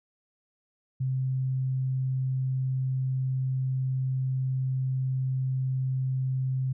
sine tone, 130.81 Hz, C3, in tune, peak -25 dBFS, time 1-6.73 s, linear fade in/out 10 ms, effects none

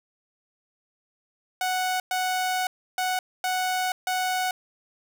sawtooth tone bursts at uneven times, 740 Hz, F#5, in tune, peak -20 dBFS, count 5, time 1.61-2 / 2.11-2.67 / 2.98-3.19 / 3.44-3.92 / 4.07-4.51 s, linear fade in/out 2 ms, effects none

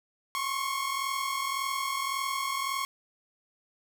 sawtooth tone pair together, 1066.9 / 1108.7 Hz, C6 / C#6, +33 / 0 cents, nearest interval minor second, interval 67 cents, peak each -29 / -28 dBFS, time 0.35-2.85 s, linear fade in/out 0 ms, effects none

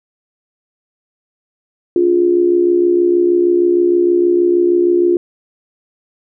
sine tone with amplitude modulation, 351.4 Hz, F4, 11 cents sharp, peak -6 dBFS, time 1.96-5.17 s, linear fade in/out 2 ms, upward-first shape sine, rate 66.4 Hz, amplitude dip 65%, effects none

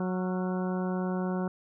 harmonic tone with a mistuned harmonic, 183.8 Hz, F#3, 11 cents flat, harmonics 1 / 2 / 3 / 4 / 5 / 6 / 7 / 8, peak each -29 / -35 / -39 / -41 / -43 / -45 / -46 / -47 dBFS, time 0-1.48 s, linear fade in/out 2 ms, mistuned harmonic 7, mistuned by +77 cents, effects none

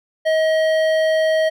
triangle tone with hard clipping, 634 Hz, D#5, 32 cents sharp, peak -16 dBFS, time 0.25-1.5 s, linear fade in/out 20 ms, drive 15 dB, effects none

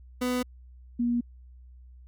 30% pulse / sine tone pair in turn, 249.5 / 239.3 Hz, B3 / A#3, +18 / +46 cents, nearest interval minor second, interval 72 cents, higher first, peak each -23 dBFS, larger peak neither, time 0.21-0.43 / 0.99-1.21 s, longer neither, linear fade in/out 10 ms, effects added 62 Hz sine -47 dBFS peak until 2.07 s

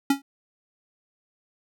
square tone with exponential decay, 277.2 Hz, C#4, in tune, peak -15 dBFS, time 0.1-0.22 s, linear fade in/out 5 ms, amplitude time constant 25 ms, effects none

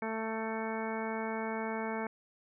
harmonic tone, 221.9 Hz, A3, 15 cents sharp, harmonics 1 / 2 / 3 / 4 / 5 / 6 / 7 / 8 / 10, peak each -38 / -39 / -42 / -40 / -47 / -47 / -46 / -48 / -45 dBFS, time 0.02-2.07 s, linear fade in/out 2 ms, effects none

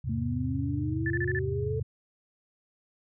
sine chord, E augmented, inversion none, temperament equal, 82.41 / 103.83 / 130.81 Hz, E2 / G#2 / B#2, 0 / 0 / 0 cents, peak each -34 / -34 / -32 dBFS, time 0.04-1.83 s, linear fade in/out 10 ms
sine exponential sweep, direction up, 222.8 to 444.1 Hz, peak -31 dBFS, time 0.09-1.8 s, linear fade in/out 5 ms
sine tone bursts, 1754 Hz, A6, 6 cents flat, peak -29 dBFS, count 5, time 1.06-1.39 s, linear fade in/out 2 ms, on 42 ms, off 30 ms
effects none

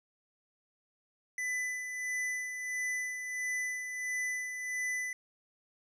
square tone with tremolo, 2000 Hz, B6, 21 cents sharp, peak -32 dBFS, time 1.38-5.13 s, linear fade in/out 2 ms, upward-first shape sine, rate 1.5 Hz, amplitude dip 50%, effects low-pass 10000 Hz 12 dB/octave + 11-bit

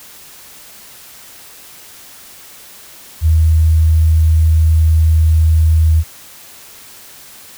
sine tone with sample-and-hold, 79.8 Hz, D#2, 44 cents sharp, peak -7 dBFS, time 3.21-6.04 s, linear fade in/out 50 ms, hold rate 11025 Hz, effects white hiss -38 dBFS RMS until 7.57 s

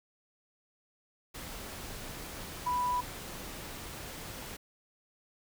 sine tone in noise, 987.8 Hz, B5, in tune, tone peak -28 dBFS, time 2.66-3.01 s, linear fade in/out 10 ms, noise pink, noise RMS -43 dBFS, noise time 1.34-4.57 s, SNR +12 dB, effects none

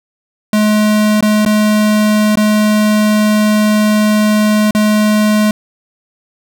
square tone with dropouts, 212.3 Hz, G#3, 38 cents sharp, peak -9 dBFS, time 0.53-5.51 s, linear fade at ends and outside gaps 2 ms, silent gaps 1.208-1.225 / 1.451-1.461 / 2.356-2.372 / 4.709-4.749 s, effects none

